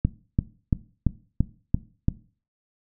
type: click train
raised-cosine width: 5 ms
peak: -7 dBFS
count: 7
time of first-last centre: 0.05-2.084 s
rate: 2.95 Hz
effects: noise-tail reverb RT60 0.4 s tail -18 dB re dry